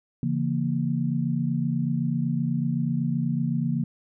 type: chord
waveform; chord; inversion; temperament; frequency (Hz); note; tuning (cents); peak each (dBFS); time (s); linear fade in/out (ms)
sine; A# diminished; first; just; 139.85 / 167.82 / 233.1; C#3 / E3 / A#3; +16 / +31 / 0; -27; 0.23-3.84; 2
effects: none